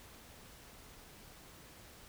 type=silence; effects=pink hiss -56 dBFS RMS until 2.08 s